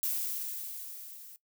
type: noise with level ramp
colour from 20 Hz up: violet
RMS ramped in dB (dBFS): -31 to -50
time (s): 0.03-1.36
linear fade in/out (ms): 0
effects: noise-tail reverb RT60 0.1 s tail -18 dB re dry